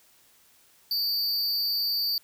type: tone with amplitude modulation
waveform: square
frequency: 4610 Hz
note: D8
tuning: 33 cents flat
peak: -22 dBFS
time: 0.91-2.18 s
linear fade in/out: 2 ms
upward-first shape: sine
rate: 281 Hz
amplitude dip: 70%
effects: white hiss -60 dBFS RMS until 2.23 s